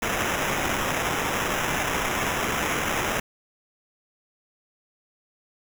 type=noise with sample-and-hold; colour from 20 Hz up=white; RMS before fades=-26 dBFS; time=0.02-3.2 s; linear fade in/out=5 ms; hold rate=4410 Hz; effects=none